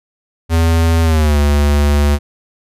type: tone with pitch glide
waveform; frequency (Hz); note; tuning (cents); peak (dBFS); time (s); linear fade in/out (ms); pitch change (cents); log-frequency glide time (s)
square; 82.41 to 72.58; E2 to D2; 0 to -20; -10; 0.49-2.19; 50; -220; 1.03-1.38
effects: resampled to 32000 Hz